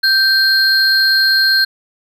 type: tone pair together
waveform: triangle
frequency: 1564 / 4225 Hz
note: G6 / C8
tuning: -4 / +16 cents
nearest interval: octave + perfect fourth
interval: 1720 cents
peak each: -11 dBFS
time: 0.03-1.65 s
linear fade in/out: 10 ms
effects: none